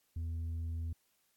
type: tone with tanh clipping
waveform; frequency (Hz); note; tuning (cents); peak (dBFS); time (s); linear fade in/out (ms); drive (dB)
triangle; 82.41; E2; 0; -36; 0.16-0.93; 5; 8
effects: white hiss -75 dBFS RMS until 1.36 s + AAC 64 kbps